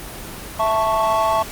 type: chord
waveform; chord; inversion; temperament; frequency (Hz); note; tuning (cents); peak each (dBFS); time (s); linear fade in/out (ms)
triangle; A major; second; equal; 659.3 / 880 / 1108.7; E5 / A5 / C#6; 0 / 0 / 0; -18; 0.59-1.43; 10
effects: pink hiss -33 dBFS RMS until 1.51 s + Opus 24 kbps